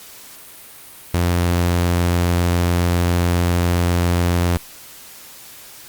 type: tone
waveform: sawtooth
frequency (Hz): 87.31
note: F2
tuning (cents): 0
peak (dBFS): -11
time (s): 1.14-4.57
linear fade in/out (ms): 0
effects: white hiss -40 dBFS RMS until 5.88 s + Opus 48 kbps